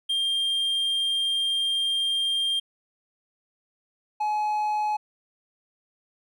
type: tone pair in turn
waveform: triangle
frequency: 3196 / 846.5 Hz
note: G7 / G#5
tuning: +33 / +33 cents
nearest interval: octave + major seventh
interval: 2300 cents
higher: first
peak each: -21 dBFS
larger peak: neither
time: 0.09-2.6 / 4.2-4.97 s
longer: first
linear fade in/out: 10 ms
effects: none